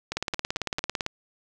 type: two click trains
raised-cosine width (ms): 0.2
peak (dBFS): -10 / -13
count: 17 / 4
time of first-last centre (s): 0.17-1.064 / 0.12-0.791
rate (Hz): 17.9 / 4.47
effects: none